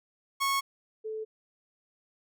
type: tone pair in turn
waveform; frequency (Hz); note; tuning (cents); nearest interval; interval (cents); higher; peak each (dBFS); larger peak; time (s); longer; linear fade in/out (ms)
sawtooth / sine; 1100 / 436.5; C#6 / A4; -14 / -14; octave + major third; 1600; first; -22 / -33; first; 0.4-0.61 / 1.04-1.25; neither; 20
effects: none